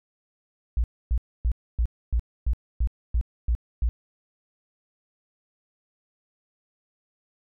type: tone bursts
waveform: sine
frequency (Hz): 58.27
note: A#1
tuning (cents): 0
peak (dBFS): -19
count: 10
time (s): 0.77-3.89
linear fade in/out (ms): 0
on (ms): 69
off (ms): 270
effects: none